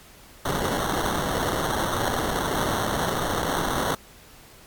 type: noise with sample-and-hold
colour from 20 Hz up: white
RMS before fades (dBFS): -25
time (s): 0.45-3.95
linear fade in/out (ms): 5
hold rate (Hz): 2450
effects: pink hiss -49 dBFS RMS until 4.66 s + MP3 96 kbps